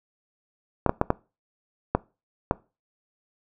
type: clicks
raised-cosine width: 1 ms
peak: -5 dBFS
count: 6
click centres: 0.863 / 0.894 / 1.014 / 1.104 / 1.95 / 2.511 s
effects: noise-tail reverb RT60 0.3 s tail -22 dB re dry